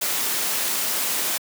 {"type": "noise", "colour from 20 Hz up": "white", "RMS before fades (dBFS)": -24, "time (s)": [0.01, 1.38], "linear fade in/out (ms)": 10, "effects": ["high-pass 200 Hz 12 dB/octave"]}